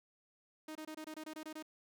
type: tone bursts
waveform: sawtooth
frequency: 311.1 Hz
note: D#4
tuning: in tune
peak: -40 dBFS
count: 10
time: 0.68-1.626 s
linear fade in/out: 5 ms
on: 73 ms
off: 24 ms
effects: none